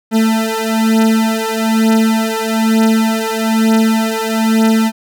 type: beating tone pair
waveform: 40% pulse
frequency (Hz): 221.6 / 222.7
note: A3 / A3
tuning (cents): +13 / +21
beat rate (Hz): 1.1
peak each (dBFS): -13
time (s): 0.11-4.92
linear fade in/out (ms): 50
effects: none